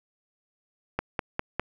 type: click train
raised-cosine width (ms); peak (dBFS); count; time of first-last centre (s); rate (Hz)
0.5; -11; 4; 0.99-1.596; 4.95
effects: 8-bit